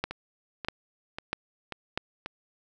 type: two click trains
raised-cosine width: 0.3 ms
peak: -19 / -12 dBFS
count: 5 / 4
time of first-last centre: 0.11-2.261 / 0.04-1.975 s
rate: 1.86 / 1.55 Hz
effects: none